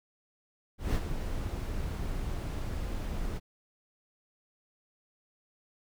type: noise with ADSR envelope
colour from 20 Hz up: brown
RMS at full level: -26 dBFS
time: 0.78-3.4 s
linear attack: 170 ms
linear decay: 46 ms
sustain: -8 dB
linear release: 32 ms
effects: none